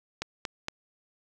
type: click train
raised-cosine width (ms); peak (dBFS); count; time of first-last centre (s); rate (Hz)
0.2; -14; 3; 0.22-0.684; 4.31
effects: none